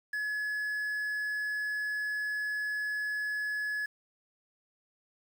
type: tone with quantisation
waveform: triangle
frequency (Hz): 1700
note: G#6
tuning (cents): +40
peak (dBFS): -29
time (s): 0.13-3.86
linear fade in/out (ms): 5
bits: 9
effects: none